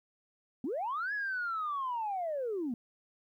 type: linear two-way sweep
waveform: sine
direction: up then down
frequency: 221.8 to 1709 to 221.8 Hz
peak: -31 dBFS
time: 0.64-2.74 s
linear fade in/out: 2 ms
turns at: 1.13 s
effects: tanh soft clip ceiling -28 dBFS + 12-bit